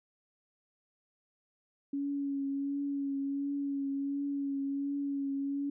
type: tone with vibrato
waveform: sine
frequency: 279.3 Hz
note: C#4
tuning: 13 cents sharp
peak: -31 dBFS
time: 1.93-5.7 s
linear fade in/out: 5 ms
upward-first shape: triangle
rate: 1.4 Hz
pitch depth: 26 cents each way
effects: none